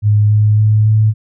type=tone with pitch steps; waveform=sine; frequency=104.9 / 106.06 / 107.23 / 108.41 Hz; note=G#2 / G#2 / A2 / A2; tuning=+18 / +37 / -44 / -25 cents; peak=-7 dBFS; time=0.02-1.14 s; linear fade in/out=50 ms; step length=280 ms; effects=none